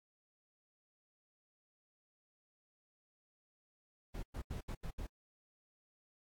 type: noise bursts at uneven times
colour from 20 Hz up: brown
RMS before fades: -42 dBFS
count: 6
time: 4.14-4.23 / 4.34-4.42 / 4.5-4.61 / 4.68-4.75 / 4.83-4.91 / 4.98-5.07 s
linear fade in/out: 10 ms
effects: AAC 64 kbps